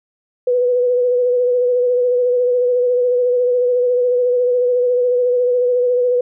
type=tone with vibrato; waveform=sine; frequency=493.9 Hz; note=B4; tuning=in tune; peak=-12 dBFS; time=0.47-6.21 s; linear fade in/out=5 ms; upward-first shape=sine; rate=14 Hz; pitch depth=28 cents each way; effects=none